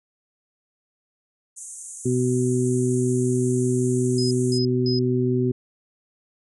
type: band-pass noise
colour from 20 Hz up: white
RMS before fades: -38 dBFS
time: 1.56-4.59 s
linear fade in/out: 20 ms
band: 6300 to 10000 Hz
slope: 96 dB/octave
type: harmonic tone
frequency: 125.4 Hz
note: B2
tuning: 27 cents sharp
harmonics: 1 / 2 / 3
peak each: -23 / -23 / -23 dBFS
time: 2.05-5.52 s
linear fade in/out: 10 ms
type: tone bursts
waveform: sine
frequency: 5060 Hz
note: D#8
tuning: 28 cents sharp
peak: -27 dBFS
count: 3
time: 4.18-4.99 s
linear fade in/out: 2 ms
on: 130 ms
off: 210 ms
effects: none